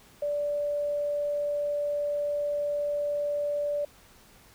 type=tone; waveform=sine; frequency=583 Hz; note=D5; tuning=13 cents flat; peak=-26 dBFS; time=0.22-3.85 s; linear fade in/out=5 ms; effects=pink hiss -56 dBFS RMS until 4.54 s

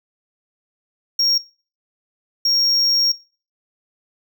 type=tone bursts at uneven times; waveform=triangle; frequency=5570 Hz; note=F8; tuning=5 cents flat; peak=-13 dBFS; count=2; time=1.19-1.38 / 2.45-3.12 s; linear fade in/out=5 ms; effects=noise-tail reverb RT60 0.4 s tail -22 dB re dry

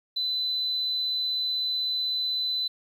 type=tone; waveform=triangle; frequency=4012 Hz; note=B7; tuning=26 cents sharp; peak=-22 dBFS; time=0.16-2.68 s; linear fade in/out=10 ms; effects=tanh soft clip ceiling -23 dBFS + 10-bit

